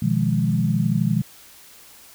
sine chord, F half-diminished seventh, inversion second, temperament equal, 123.47 / 155.56 / 174.61 / 207.7 Hz, Cb3 / Eb3 / F3 / Ab3, 0 / 0 / 0 / 0 cents, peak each -23 dBFS, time 0.02-1.22 s, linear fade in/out 5 ms, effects white hiss -47 dBFS RMS until 2.14 s

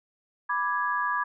sine chord, G# diminished, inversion first, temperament equal, 987.8 / 1174.7 / 1661.2 Hz, B5 / D6 / G#6, 0 / 0 / 0 cents, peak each -29 dBFS, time 0.49-1.24 s, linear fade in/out 10 ms, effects none

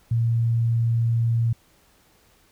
sine tone, 115.9 Hz, A#2, 10 cents flat, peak -18 dBFS, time 0.11-1.53 s, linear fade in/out 5 ms, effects pink hiss -59 dBFS RMS until 2.51 s

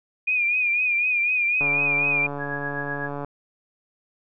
sine tone with vibrato, 2441 Hz, D#7, 34 cents flat, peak -19 dBFS, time 0.27-2.27 s, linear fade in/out 10 ms, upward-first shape triangle, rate 4 Hz, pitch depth 71 cents each way
click train, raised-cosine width 1 ms, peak -18 dBFS, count 235, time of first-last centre 1.61-3.246 s, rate 143 Hz
sine tone with tremolo, 1661.2 Hz, G#6, in tune, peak -26 dBFS, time 2.38-3.1 s, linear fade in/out 50 ms, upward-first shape triangle, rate 7.9 Hz, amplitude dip 70%
effects none

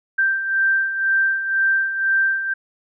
sine beating tone pair, 1568 / 1570 Hz, G6 / G6, 0 / +2 cents, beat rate 2 Hz, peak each -24 / -17 dBFS, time 0.18-2.54 s, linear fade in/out 10 ms, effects none

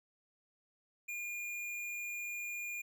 sine tone with tanh clipping, 2419 Hz, D#7, 49 cents flat, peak -40 dBFS, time 1.08-2.82 s, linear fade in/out 10 ms, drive 17 dB, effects none

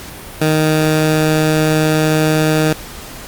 15% pulse tone, 155.56 Hz, D#3, in tune, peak -5 dBFS, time 0.41-2.73 s, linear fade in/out 5 ms, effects pink hiss -32 dBFS RMS until 3.27 s + Opus 48 kbps

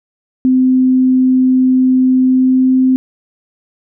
sine tone with pitch glide, 257.4 to 259 Hz, C4 to C4, -28 to -17 cents, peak -7 dBFS, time 0.45-2.96 s, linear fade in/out 0 ms, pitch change +11 cents, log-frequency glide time 2.21-2.73 s, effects none

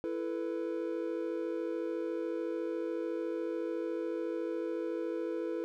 triangle chord, E suspended fourth, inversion none, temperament equal with one note detuned, 333.7 / 440 / 493.9 Hz, E4 / A4 / B4, +21 / 0 / 0 cents, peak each -34 / -37 / -36 dBFS, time 0.04-5.64 s, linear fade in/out 0 ms, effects none

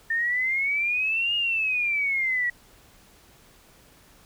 sine exponential two-way sweep, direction up then down, 1802 to 2863 to 1918 Hz, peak -22 dBFS, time 0.1-2.5 s, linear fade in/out 5 ms, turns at 1.35 s, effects pink hiss -55 dBFS RMS until 4.25 s

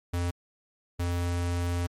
square tone pair in turn, 87.31 / 87.31 Hz, F2 / F2, 0 / 0 cents, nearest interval unison, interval 0 cents, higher neither, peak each -27 dBFS, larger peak neither, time 0.13-0.31 / 0.99-1.87 s, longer second, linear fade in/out 10 ms, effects MP3 64 kbps

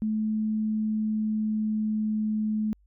sine tone with pitch glide, 216.4 to 215 Hz, A3 to A3, -29 to -40 cents, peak -24 dBFS, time 0.02-2.73 s, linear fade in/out 0 ms, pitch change -11 cents, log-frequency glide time 0.57-2.25 s, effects added 50 Hz sine -58 dBFS peak until 2.86 s

